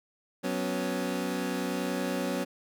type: chord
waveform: 25% pulse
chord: F# suspended fourth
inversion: none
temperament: equal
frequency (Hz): 185 / 246.9 / 277.2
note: F#3 / B3 / C#4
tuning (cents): 0 / 0 / 0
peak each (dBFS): -30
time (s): 0.43-2.45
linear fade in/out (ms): 20
effects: none